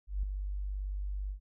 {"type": "tone with ADSR envelope", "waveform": "sine", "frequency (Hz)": 49, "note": "G1", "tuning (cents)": 0, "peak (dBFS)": -27, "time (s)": [0.07, 1.4], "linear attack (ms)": 160, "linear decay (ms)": 4, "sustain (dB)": -6, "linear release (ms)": 100, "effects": []}